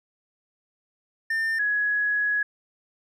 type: tone pair in turn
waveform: triangle / sine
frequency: 1800 / 1676.2 Hz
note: A6 / G#6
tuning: +39 / +16 cents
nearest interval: minor second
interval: 123 cents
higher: first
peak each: -21 dBFS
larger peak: neither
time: 1.3-1.59 / 1.59-2.43 s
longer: second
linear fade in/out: 5 ms
effects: none

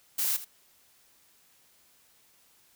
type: noise with echo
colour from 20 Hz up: blue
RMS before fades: -28 dBFS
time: 0.18-0.37 s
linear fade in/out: 10 ms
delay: 79 ms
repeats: 1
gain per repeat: -14 dB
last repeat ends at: 0.449 s
effects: white hiss -63 dBFS RMS until 2.75 s

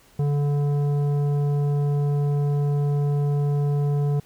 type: tone with tanh clipping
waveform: triangle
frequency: 144.4 Hz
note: D3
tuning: 29 cents flat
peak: -21 dBFS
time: 0.19-4.2 s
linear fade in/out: 5 ms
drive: 15 dB
effects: pink hiss -55 dBFS RMS until 4.25 s

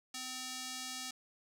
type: tone with band-pass filter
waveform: square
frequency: 256.6 Hz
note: C4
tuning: 34 cents flat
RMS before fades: -43 dBFS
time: 0.14-1.11 s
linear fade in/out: 5 ms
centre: 6000 Hz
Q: 1.1
effects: none

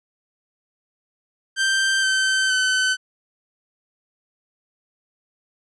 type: tone with pitch steps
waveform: sawtooth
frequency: 1568 / 1543.7 / 1519.8 Hz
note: G6 / G6 / F#6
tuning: 0 / -27 / +46 cents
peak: -14 dBFS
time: 1.56-2.97 s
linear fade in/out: 50 ms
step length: 470 ms
effects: resampled to 22050 Hz

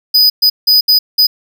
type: tone bursts at uneven times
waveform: square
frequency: 4978 Hz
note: D#8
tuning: in tune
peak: -6 dBFS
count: 5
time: 0.14-0.3 / 0.42-0.5 / 0.67-0.81 / 0.88-0.99 / 1.18-1.27 s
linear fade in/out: 10 ms
effects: none

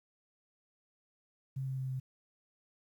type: tone with pitch steps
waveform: sine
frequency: 133.4 / 132.4 / 131.41 / 130.43 Hz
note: C3 / C3 / C3 / C3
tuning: +34 / +21 / +8 / -5 cents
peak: -34 dBFS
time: 1.56-2 s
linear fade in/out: 10 ms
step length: 110 ms
effects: 11-bit

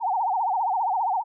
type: tone with vibrato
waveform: sine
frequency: 830.6 Hz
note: G#5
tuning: in tune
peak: -21 dBFS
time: 0-1.24 s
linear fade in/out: 50 ms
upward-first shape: sine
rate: 15 Hz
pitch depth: 220 cents each way
effects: none

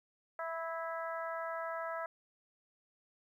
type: harmonic tone with a mistuned harmonic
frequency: 329.6 Hz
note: E4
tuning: in tune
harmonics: 2 / 3 / 4 / 5 / 6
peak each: -40 / -44 / -42 / -46 / -51 dBFS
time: 0.39-2.06 s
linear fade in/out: 2 ms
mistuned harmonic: 4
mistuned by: -15 cents
effects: 12-bit

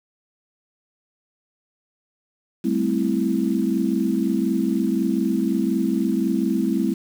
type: chord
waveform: sine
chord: A minor seventh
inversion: third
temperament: equal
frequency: 196 / 220 / 261.6 / 329.6 Hz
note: G3 / A3 / C4 / E4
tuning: 0 / 0 / 0 / 0 cents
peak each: -24 dBFS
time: 2.64-6.94 s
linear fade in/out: 10 ms
effects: 7-bit

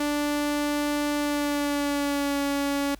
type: tone with pitch glide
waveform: sawtooth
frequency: 293 to 282 Hz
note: D4 to C#4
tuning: -4 to +30 cents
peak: -20 dBFS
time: 0-2.95 s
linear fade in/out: 5 ms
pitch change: -66 cents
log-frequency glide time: 1.18-2.41 s
effects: added 50 Hz sine -47 dBFS peak until 2.99 s + pink hiss -56 dBFS RMS until 2.99 s

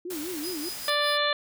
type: tone with vibrato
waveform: sine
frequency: 329.6 Hz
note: E4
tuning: in tune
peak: -32 dBFS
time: 0.05-0.69 s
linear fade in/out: 5 ms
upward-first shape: sine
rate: 5 Hz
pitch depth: 210 cents each way
type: noise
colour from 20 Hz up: white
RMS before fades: -38 dBFS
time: 0.1-0.9 s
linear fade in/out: 5 ms
type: tone with tremolo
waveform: sawtooth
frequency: 4981 Hz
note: D#8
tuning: 1 cent sharp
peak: -31 dBFS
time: 0.43-1.18 s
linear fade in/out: 10 ms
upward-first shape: sine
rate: 4.9 Hz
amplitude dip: 75%
type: harmonic tone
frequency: 587.3 Hz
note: D5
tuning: in tune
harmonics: 1 / 2 / 3 / 4 / 5 / 6 / 7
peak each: -28 / -29 / -29 / -36 / -36 / -29 / -32 dBFS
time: 0.88-1.33 s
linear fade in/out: 2 ms
effects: none

